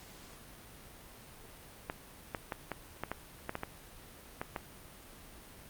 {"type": "clicks", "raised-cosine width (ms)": 0.5, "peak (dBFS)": -20, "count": 11, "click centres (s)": [1.899, 2.348, 2.522, 2.717, 3.036, 3.116, 3.494, 3.554, 3.634, 4.415, 4.562], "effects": ["pink hiss -53 dBFS RMS until 5.69 s", "Opus 48 kbps"]}